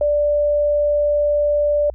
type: tone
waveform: sine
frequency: 587.3 Hz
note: D5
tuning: in tune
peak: -14 dBFS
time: 0.01-1.9 s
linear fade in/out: 2 ms
effects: added 60 Hz sine -33 dBFS peak until 1.94 s